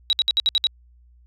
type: tone bursts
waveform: sine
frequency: 3864 Hz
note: B7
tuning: 39 cents flat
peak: -15 dBFS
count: 7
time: 0.1-0.669 s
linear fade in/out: 0 ms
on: 29 ms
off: 61 ms
effects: added 60 Hz sine -50 dBFS peak until 1.26 s

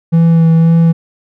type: tone with vibrato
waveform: triangle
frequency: 164.81 Hz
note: E3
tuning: in tune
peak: -3 dBFS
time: 0.12-0.93 s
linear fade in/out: 20 ms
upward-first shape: sine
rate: 1.9 Hz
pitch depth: 16 cents each way
effects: none

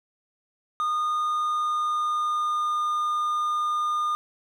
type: tone with pitch glide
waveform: triangle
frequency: 1225 to 1215.1 Hz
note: D#6 to D#6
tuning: -27 to -41 cents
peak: -21 dBFS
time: 0.8-4.15 s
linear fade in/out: 0 ms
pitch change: -14 cents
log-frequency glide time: 1.15-2.83 s
effects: none

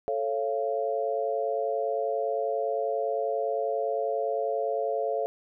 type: chord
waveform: sine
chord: A augmented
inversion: none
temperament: just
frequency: 440 / 550 / 687.5 Hz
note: A4 / C#5 / E#5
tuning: 0 / -14 / -27 cents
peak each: -30 dBFS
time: 0.08-5.26 s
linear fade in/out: 0 ms
effects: none

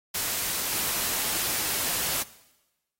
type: noise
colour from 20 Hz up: white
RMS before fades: -28 dBFS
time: 0.14-2.23 s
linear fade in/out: 10 ms
effects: noise-tail reverb RT60 1.0 s tail -18 dB re dry + AAC 48 kbps

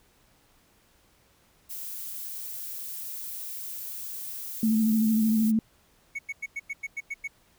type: noise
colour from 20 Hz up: violet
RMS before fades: -37 dBFS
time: 1.69-5.52 s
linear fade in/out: 20 ms
type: tone with vibrato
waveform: sine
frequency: 220 Hz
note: A3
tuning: in tune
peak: -20 dBFS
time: 4.63-5.59 s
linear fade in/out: 2 ms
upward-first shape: sine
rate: 13 Hz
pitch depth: 35 cents each way
type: tone bursts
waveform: triangle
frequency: 2217 Hz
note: C#7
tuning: in tune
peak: -28 dBFS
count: 9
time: 6.15-7.278 s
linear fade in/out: 10 ms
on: 40 ms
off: 96 ms
effects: pink hiss -63 dBFS RMS until 7.58 s

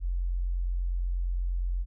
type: tone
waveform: sine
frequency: 44.24 Hz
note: F1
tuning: 23 cents sharp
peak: -26 dBFS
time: 0-1.86 s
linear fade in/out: 50 ms
effects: none

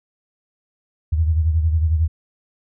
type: beating tone pair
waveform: sine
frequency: 79.2 / 90.2 Hz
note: D#2 / F#2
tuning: +31 / -44 cents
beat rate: 11 Hz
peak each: -15 / -24 dBFS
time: 1.12-2.08 s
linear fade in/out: 10 ms
effects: none

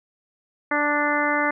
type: harmonic tone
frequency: 293.7 Hz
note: D4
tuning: in tune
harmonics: 1 / 2 / 3 / 4 / 5 / 6 / 7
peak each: -27 / -27 / -27 / -27 / -27 / -27 / -27 dBFS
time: 0.71-1.51 s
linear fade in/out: 5 ms
effects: none

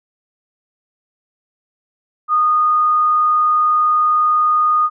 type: tone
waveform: sine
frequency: 1231 Hz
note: D#6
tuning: 19 cents flat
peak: -11 dBFS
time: 2.28-4.9 s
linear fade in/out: 50 ms
effects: none

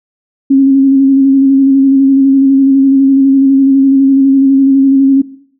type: tone with vibrato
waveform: sine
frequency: 271.3 Hz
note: C#4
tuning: 37 cents flat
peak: -3 dBFS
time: 0.5-5.22 s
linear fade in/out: 10 ms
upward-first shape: square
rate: 12 Hz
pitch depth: 19 cents each way
effects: noise-tail reverb RT60 0.6 s tail -17 dB re dry

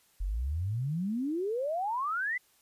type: exponential sweep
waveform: sine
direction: up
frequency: 42.57 to 2057 Hz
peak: -29 dBFS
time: 0.2-2.38 s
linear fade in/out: 10 ms
effects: white hiss -66 dBFS RMS until 2.61 s + resampled to 32000 Hz

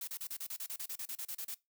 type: noise bursts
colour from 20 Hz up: blue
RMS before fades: -41 dBFS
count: 16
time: 0.01-1.545 s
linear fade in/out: 5 ms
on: 65 ms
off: 33 ms
effects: noise-tail reverb RT60 0.2 s tail -21 dB re dry

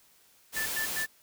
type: noise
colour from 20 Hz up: white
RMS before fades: -34 dBFS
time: 0.52-1.07 s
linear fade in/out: 50 ms
type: tone bursts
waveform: sine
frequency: 1760 Hz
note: A6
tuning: in tune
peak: -30 dBFS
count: 3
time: 0.56-1.06 s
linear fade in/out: 10 ms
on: 100 ms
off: 100 ms
effects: white hiss -62 dBFS RMS until 1.22 s

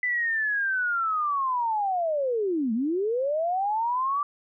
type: linear two-way sweep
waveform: sine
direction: down then up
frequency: 2005 to 212.9 to 1175 Hz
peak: -23 dBFS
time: 0.03-4.23 s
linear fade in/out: 2 ms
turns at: 2.73 s
effects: none

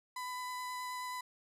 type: tone with vibrato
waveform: 35% pulse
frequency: 1000 Hz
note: B5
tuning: 21 cents sharp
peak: -37 dBFS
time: 0.16-1.21 s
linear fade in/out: 5 ms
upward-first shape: sine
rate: 9.4 Hz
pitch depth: 9 cents each way
effects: resampled to 32000 Hz

